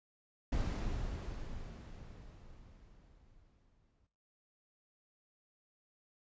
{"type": "noise with exponential decay", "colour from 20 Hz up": "brown", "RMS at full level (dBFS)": -33, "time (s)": [0.52, 4.07], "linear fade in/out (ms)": 5, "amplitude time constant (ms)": 770, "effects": ["noise-tail reverb RT60 0.5 s tail -17 dB re dry", "resampled to 16000 Hz"]}